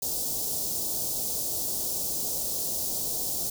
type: band-stop noise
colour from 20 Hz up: white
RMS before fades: -30 dBFS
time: 0.02-3.5 s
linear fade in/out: 5 ms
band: 720 to 4700 Hz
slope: 24 dB/octave
effects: none